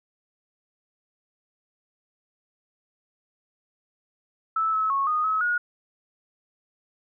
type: tone with pitch steps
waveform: sine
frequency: 1312 / 1294 / 1100 / 1236 / 1285 / 1444 Hz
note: E6 / E6 / C#6 / D#6 / E6 / F#6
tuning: -9 / -32 / -14 / -12 / -45 / -43 cents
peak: -21 dBFS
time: 4.56-5.58 s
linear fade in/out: 5 ms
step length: 170 ms
effects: none